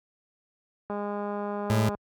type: click train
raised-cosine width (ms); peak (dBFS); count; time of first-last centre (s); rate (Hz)
1; -20; 216; 0.9-1.949; 205
type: tone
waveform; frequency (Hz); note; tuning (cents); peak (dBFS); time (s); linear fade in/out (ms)
30% pulse; 109.7; A2; -5; -19; 1.7-1.89; 0
effects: high-pass 60 Hz 12 dB/octave + Opus 48 kbps